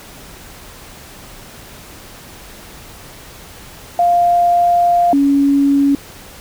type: tone pair in turn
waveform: sine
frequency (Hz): 698.5 / 280.2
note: F5 / C#4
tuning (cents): 0 / +19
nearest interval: octave + major third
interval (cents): 1581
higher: first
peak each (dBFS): -9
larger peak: neither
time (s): 3.99-5.13 / 5.13-5.95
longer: first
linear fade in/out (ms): 2
effects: pink hiss -37 dBFS RMS until 6.4 s